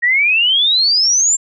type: exponential sweep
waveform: sine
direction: up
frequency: 1868 to 7459 Hz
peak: -10 dBFS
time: 0.02-1.37 s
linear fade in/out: 20 ms
effects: none